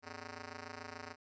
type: ring-modulated tone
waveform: 5% pulse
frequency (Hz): 168.8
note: E3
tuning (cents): +41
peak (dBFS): -31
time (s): 0.02-1.16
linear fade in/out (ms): 50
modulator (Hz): 70.9
effects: resampled to 16000 Hz